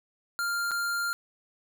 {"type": "tone with dropouts", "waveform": "square", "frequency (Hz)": 1396.9, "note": "F6", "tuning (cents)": 0, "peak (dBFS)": -28, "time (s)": [0.39, 1.13], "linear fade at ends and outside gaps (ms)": 0, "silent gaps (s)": [0.71, 0.716], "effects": []}